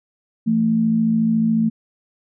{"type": "tone pair together", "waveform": "sine", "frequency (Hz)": [170, 224], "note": ["F3", "A3"], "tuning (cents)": [-46, 31], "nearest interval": "perfect fourth", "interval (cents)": 477, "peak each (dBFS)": [-23, -15], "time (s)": [0.46, 1.7], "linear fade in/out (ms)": 20, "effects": []}